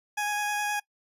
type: tone with vibrato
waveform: 20% pulse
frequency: 830.6 Hz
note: G#5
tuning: in tune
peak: -22 dBFS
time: 0.17-0.8 s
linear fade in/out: 10 ms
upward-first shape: square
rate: 9.6 Hz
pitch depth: 9 cents each way
effects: noise-tail reverb RT60 0.1 s tail -22 dB re dry + resampled to 32000 Hz